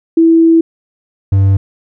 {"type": "tone pair in turn", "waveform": ["sine", "triangle"], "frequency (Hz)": [328.7, 97.54], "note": ["E4", "G2"], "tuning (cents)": [-5, -8], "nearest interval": "octave + major sixth", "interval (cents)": 2103, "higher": "first", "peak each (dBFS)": -4, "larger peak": "neither", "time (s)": [[0.17, 0.61], [1.32, 1.57]], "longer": "first", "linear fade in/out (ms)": 5, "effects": []}